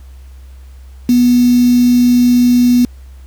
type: tone with quantisation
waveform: sine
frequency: 244.8 Hz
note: B3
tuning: 15 cents flat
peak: -6 dBFS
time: 1.09-2.85 s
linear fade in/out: 2 ms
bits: 4
effects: added 65 Hz sine -32 dBFS peak until 3.26 s + pink hiss -51 dBFS RMS until 3.26 s